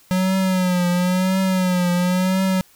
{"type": "tone with vibrato", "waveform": "square", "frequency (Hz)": 183.2, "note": "F#3", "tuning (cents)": -17, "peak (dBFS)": -17, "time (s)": [0.11, 2.61], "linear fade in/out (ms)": 0, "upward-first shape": "triangle", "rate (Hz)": 0.97, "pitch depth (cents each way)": 72, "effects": ["white hiss -53 dBFS RMS until 2.75 s"]}